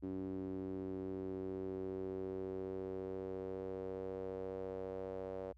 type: tone with band-pass filter sweep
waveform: sawtooth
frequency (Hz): 94.6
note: F#2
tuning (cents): +39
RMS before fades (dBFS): -43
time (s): 0.02-5.53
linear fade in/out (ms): 20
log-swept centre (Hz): 310 to 530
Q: 4.1
effects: added 60 Hz sine -60 dBFS peak until 5.57 s